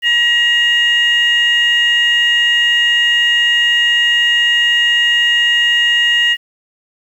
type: tone pair together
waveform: sine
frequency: 1902 / 2848 Hz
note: A#6 / F7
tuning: +34 / +33 cents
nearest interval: perfect fifth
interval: 699 cents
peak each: -11 dBFS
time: 0.02-6.37 s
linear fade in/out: 50 ms
effects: tanh soft clip ceiling -5 dBFS + 7-bit